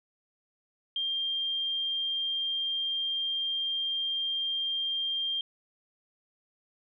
sine tone, 3192 Hz, G7, 31 cents sharp, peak -28 dBFS, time 0.96-5.41 s, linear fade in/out 2 ms, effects none

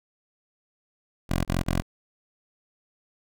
10% pulse tone bursts, 44.23 Hz, F1, 23 cents sharp, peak -15 dBFS, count 3, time 1.29-1.822 s, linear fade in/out 20 ms, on 160 ms, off 26 ms, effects none

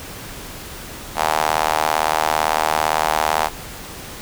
sawtooth tone with high-pass filter, 77.78 Hz, D#2, in tune, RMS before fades -19 dBFS, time 1.15-3.5 s, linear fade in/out 50 ms, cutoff 800 Hz, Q 2.9, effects pink hiss -34 dBFS RMS until 4.21 s

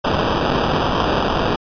violet noise with sample-and-hold, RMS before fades -18 dBFS, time 0.04-1.56 s, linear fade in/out 10 ms, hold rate 2100 Hz, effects resampled to 11025 Hz

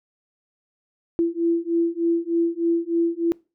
sine beating tone pair, 334.9 / 338.2 Hz, E4 / E4, +27 / +44 cents, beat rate 3.3 Hz, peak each -22 dBFS, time 1.19-3.32 s, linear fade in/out 0 ms, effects noise-tail reverb RT60 0.3 s tail -24 dB re dry

